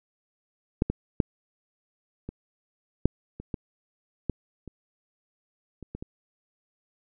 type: clicks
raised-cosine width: 3 ms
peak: -8 / -13 / -7 / -22 / -6 / -25 / -17 / -13 / -27 / -27 / -22 / -23 dBFS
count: 12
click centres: 0.821 / 0.9 / 1.202 / 2.29 / 3.056 / 3.4 / 3.542 / 4.297 / 4.677 / 5.827 / 5.95 / 6.025 s
effects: none